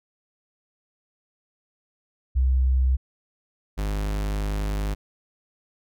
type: tone pair in turn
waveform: sine / 45% pulse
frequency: 64.6 / 50.96 Hz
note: C2 / G#1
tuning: -21 / -32 cents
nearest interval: major third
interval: 411 cents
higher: first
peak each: -17 / -24 dBFS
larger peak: first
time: 2.35-2.97 / 3.77-4.95 s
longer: second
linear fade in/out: 20 ms
effects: none